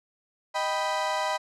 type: chord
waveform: 35% pulse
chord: Eb augmented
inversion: none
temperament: equal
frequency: 622.3 / 784 / 987.8 Hz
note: Eb5 / G5 / B5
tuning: 0 / 0 / 0 cents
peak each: -29 / -30 / -27 dBFS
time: 0.54-1.38 s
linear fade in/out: 20 ms
effects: low-pass 7000 Hz 12 dB/octave

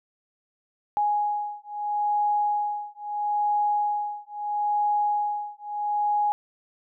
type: beating tone pair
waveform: sine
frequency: 830.6 / 831.36 Hz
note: G#5 / G#5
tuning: 0 / +2 cents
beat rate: 0.76 Hz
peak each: -26 dBFS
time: 0.97-6.32 s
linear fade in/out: 0 ms
effects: none

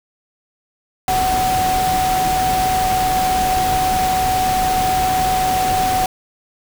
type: tone in noise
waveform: sine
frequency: 747 Hz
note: F#5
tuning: 16 cents sharp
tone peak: -15 dBFS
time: 1.08-6.06 s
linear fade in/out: 2 ms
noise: pink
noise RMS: -23 dBFS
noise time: 1.08-6.06 s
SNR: +5 dB
effects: none

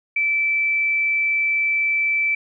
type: tone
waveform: sine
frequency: 2322 Hz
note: D7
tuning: 20 cents flat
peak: -17 dBFS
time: 0.16-2.35 s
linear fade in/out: 5 ms
effects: none

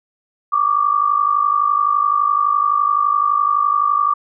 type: tone pair together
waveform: sine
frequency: 1143.2 / 1195 Hz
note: D6 / D6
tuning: -47 / +30 cents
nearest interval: minor second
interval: 77 cents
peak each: -16 dBFS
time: 0.52-4.14 s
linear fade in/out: 10 ms
effects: none

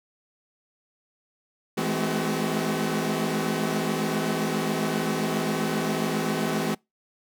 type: tone cluster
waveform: sawtooth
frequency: 162.6 / 208.7 / 216.2 / 257.6 / 378 Hz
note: E3 / G#3 / A3 / C4 / F#4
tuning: -23 / +9 / -30 / -27 / +37 cents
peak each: -27 dBFS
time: 1.77-6.75 s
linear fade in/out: 10 ms
effects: noise-tail reverb RT60 0.2 s tail -25 dB re dry

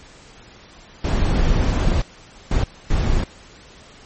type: noise bursts at uneven times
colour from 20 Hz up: brown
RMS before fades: -17 dBFS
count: 3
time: 1.04-2.02 / 2.51-2.64 / 2.9-3.24 s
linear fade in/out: 5 ms
effects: pink hiss -45 dBFS RMS until 4.05 s + MP3 32 kbps

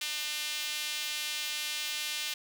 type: tone with high-pass filter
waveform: sawtooth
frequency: 300.8 Hz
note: D4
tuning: 42 cents sharp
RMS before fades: -35 dBFS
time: 0.01-2.34 s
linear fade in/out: 5 ms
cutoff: 3000 Hz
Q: 1.6
effects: none

